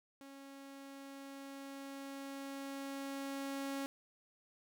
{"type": "tone with level ramp", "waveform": "sawtooth", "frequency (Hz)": 275, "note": "C#4", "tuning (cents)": -14, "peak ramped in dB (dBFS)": [-48, -34], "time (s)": [0.21, 3.86], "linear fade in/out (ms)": 0, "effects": []}